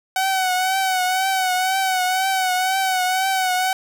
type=tone with vibrato; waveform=sawtooth; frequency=751 Hz; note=F#5; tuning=26 cents sharp; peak=-14 dBFS; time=0.16-3.73 s; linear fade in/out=2 ms; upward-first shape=triangle; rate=2 Hz; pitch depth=54 cents each way; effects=none